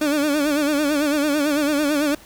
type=tone with vibrato; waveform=30% pulse; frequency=293.7 Hz; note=D4; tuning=in tune; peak=-15 dBFS; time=0.01-2.15 s; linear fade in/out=5 ms; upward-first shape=sine; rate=9 Hz; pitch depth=84 cents each way; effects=pink hiss -46 dBFS RMS until 2.25 s